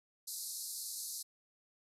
white band-pass noise, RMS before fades -43 dBFS, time 0.27-1.23 s, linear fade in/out 10 ms, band 4000 to 13000 Hz, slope 96 dB/octave, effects none

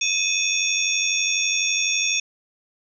sine tone cluster, 2480 / 2572 / 3523 / 5600 / 6520 Hz, D#7 / E7 / A7 / F8 / G#8, -6 / -43 / +1 / +4 / -33 cents, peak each -26 dBFS, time 0.01-2.2 s, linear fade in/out 5 ms, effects none

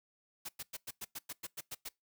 white noise bursts, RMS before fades -42 dBFS, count 11, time 0.45-1.89 s, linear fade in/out 10 ms, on 40 ms, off 100 ms, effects noise-tail reverb RT60 0.2 s tail -24 dB re dry

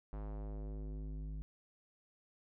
square tone with low-pass filter sweep, 51.91 Hz, G#1, in tune, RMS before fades -43 dBFS, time 0.13-1.42 s, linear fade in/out 0 ms, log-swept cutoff 1100 to 170 Hz, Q 1.1, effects none

